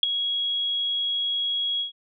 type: tone with ADSR envelope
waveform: sine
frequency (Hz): 3317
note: G#7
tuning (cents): -3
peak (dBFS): -11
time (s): 0.03-1.92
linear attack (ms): 3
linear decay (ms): 7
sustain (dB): -12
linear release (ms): 120
effects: none